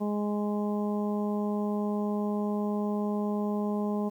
harmonic tone, 207.7 Hz, G#3, in tune, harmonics 1 / 2 / 3 / 4 / 5, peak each -28 / -34 / -38 / -40 / -42 dBFS, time 0-4.1 s, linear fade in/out 20 ms, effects 10-bit

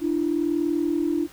sine tone pair together, 297.2 / 337.8 Hz, D4 / E4, +21 / +42 cents, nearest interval major second, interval 221 cents, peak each -23 dBFS, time 0-1.28 s, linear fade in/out 50 ms, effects tanh soft clip ceiling -13 dBFS + pink hiss -48 dBFS RMS until 1.32 s

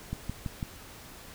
click train, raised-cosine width 5 ms, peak -20 dBFS, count 4, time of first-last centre 0.13-0.628 s, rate 6.02 Hz, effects pink hiss -48 dBFS RMS until 1.34 s

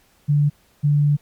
sine tone pair in turn, 146.1 / 146.1 Hz, D3 / D3, -9 / -9 cents, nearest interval unison, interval 0 cents, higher neither, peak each -13 dBFS, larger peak neither, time 0.28-0.5 / 0.83-1.17 s, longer second, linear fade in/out 20 ms, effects pink hiss -58 dBFS RMS until 1.21 s + MP3 96 kbps

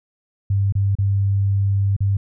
sine tone with dropouts, 99 Hz, G2, 18 cents sharp, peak -15 dBFS, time 0.5-2.17 s, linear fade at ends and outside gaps 5 ms, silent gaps 0.724-0.752 / 0.953-0.986 / 1.965-2.005 s, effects none

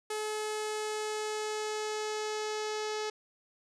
sawtooth tone with low-pass filter sweep, 428 Hz, A4, 48 cents flat, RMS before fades -35 dBFS, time 0.1-3.1 s, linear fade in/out 5 ms, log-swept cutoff 9100 to 5900 Hz, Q 1.9, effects none

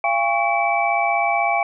sine tone cluster, 688 / 804 / 1114 / 2307 Hz, F5 / G5 / C#6 / D7, -26 / +44 / +8 / -31 cents, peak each -21 / -21 / -26 / -22 dBFS, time 0.04-1.63 s, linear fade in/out 2 ms, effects none

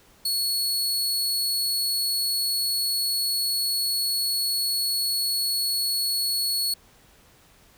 sawtooth tone, 4375 Hz, C#8, 24 cents flat, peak -20 dBFS, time 0.25-6.74 s, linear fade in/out 5 ms, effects pink hiss -56 dBFS RMS until 7.77 s

